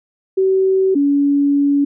sine tone pair in turn, 381.1 / 283.7 Hz, G4 / C#4, -49 / +40 cents, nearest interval perfect fourth, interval 511 cents, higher first, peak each -11 dBFS, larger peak neither, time 0.37-0.95 / 0.95-1.85 s, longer second, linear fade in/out 10 ms, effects none

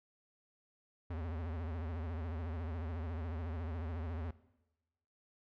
square tone with vibrato, 82.41 Hz, E2, in tune, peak -39 dBFS, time 1.1-4.31 s, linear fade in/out 5 ms, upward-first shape triangle, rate 14 Hz, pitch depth 160 cents each way, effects noise-tail reverb RT60 1.0 s tail -18 dB re dry + low-pass 2000 Hz 12 dB/octave

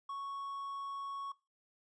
triangle tone, 1108.7 Hz, C#6, in tune, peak -37 dBFS, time 0.09-1.32 s, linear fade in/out 5 ms, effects noise-tail reverb RT60 0.3 s tail -22 dB re dry + resampled to 22050 Hz

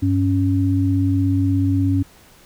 sine tone pair together, 97.92 / 277.2 Hz, G2 / C#4, -1 / 0 cents, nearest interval octave + tritone, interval 1801 cents, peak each -17 / -18 dBFS, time 0.02-2.03 s, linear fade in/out 10 ms, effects pink hiss -49 dBFS RMS until 2.45 s

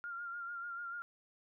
sine tone with vibrato, 1396.9 Hz, F6, in tune, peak -40 dBFS, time 0.04-1.02 s, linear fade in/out 0 ms, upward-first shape sine, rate 6.8 Hz, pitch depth 35 cents each way, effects none

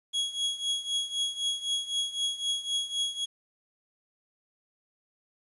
40% pulse tone with tremolo, 3322 Hz, G#7, in tune, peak -24 dBFS, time 0.13-3.26 s, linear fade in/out 20 ms, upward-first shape triangle, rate 3.9 Hz, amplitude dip 85%, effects resampled to 24000 Hz + 10-bit

